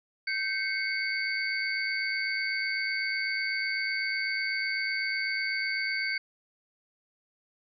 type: tone cluster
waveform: sine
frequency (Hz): 1555 / 2097 / 2205 / 4572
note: G6 / C7 / C#7 / D8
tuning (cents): -14 / +3 / -10 / -47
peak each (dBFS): -33 / -38 / -31 / -35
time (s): 0.27-6.18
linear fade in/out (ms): 5
effects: none